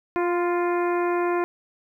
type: harmonic tone with a mistuned harmonic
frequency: 350.6 Hz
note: F4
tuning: 7 cents sharp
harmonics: 1 / 2 / 3 / 4 / 5 / 6 / 7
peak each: -22 / -29 / -29 / -35 / -37 / -40 / -40 dBFS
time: 0.16-1.44 s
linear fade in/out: 0 ms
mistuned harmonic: 3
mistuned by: -21 cents
effects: 10-bit